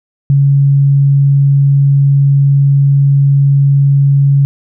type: tone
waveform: sine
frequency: 139.6 Hz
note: C#3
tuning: 13 cents sharp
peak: -5 dBFS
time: 0.3-4.45 s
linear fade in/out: 0 ms
effects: none